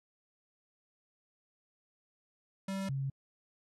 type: tone pair in turn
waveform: square / sine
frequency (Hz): 193.8 / 136.13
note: G3 / C#3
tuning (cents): -20 / -31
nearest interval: tritone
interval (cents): 611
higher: first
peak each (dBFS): -35 / -32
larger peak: second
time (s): 2.68-2.89 / 2.89-3.1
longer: neither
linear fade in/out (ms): 5
effects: AAC 32 kbps